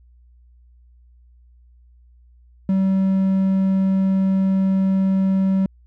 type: tone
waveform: triangle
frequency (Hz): 191.6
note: G3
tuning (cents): -39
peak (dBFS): -13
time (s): 2.69-5.66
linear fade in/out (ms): 2
effects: added 60 Hz sine -48 dBFS peak until 5.86 s